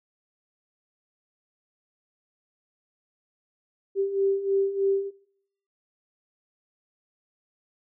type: beating tone pair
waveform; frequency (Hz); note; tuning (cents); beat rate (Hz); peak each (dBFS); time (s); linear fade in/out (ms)
sine; 390 / 393.2; G4 / G4; -9 / +5; 3.2; -28 / -23; 3.95-5.11; 50
effects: noise-tail reverb RT60 0.7 s tail -21 dB re dry